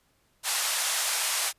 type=band-pass noise; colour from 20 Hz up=white; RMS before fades=-28 dBFS; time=0.43-1.53 s; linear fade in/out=50 ms; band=640 to 11000 Hz; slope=24 dB/octave; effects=pink hiss -68 dBFS RMS until 1.58 s + resampled to 32000 Hz